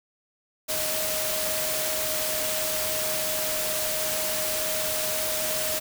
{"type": "tone in noise", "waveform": "sine", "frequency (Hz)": 624, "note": "D#5", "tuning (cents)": 5, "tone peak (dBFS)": -32, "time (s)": [0.68, 5.8], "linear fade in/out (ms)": 20, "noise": "white", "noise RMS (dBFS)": -28, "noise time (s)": [0.68, 5.8], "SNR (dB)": -7, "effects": []}